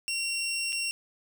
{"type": "tone with dropouts", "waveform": "20% pulse", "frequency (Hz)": 2742, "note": "F7", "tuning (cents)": -32, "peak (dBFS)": -24, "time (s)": [0.08, 0.91], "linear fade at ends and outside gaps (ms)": 0, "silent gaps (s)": [0.723, 0.728], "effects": []}